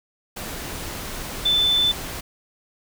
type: tone in noise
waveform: sine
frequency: 3520 Hz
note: A7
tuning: in tune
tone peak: -16 dBFS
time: 1.45-1.92 s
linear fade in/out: 10 ms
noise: pink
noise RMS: -32 dBFS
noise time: 0.36-2.21 s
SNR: +13 dB
effects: none